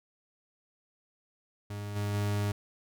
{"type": "tone with level steps", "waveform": "40% pulse", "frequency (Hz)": 102.7, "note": "G#2", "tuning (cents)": -19, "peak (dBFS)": [-35, -29, -27], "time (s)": [1.7, 2.52], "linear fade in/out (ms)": 5, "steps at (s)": [1.95, 2.13], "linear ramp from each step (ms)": 20, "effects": []}